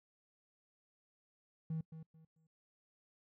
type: tone with echo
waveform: triangle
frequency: 160 Hz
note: D#3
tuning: 49 cents sharp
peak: -33 dBFS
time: 1.7-1.81 s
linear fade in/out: 5 ms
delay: 220 ms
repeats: 3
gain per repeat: -12 dB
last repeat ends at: 2.47 s
effects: noise-tail reverb RT60 0.1 s tail -25 dB re dry + tanh soft clip ceiling -32 dBFS